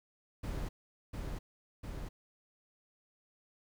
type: noise with echo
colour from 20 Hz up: brown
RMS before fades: -38 dBFS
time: 0.43-0.69 s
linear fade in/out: 10 ms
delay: 700 ms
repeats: 2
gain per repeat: -2 dB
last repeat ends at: 2.09 s
effects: none